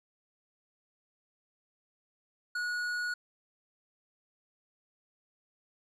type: tone with tanh clipping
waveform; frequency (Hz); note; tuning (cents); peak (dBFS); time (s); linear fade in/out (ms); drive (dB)
triangle; 1456; F#6; -28; -33; 2.55-3.14; 5; 15
effects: none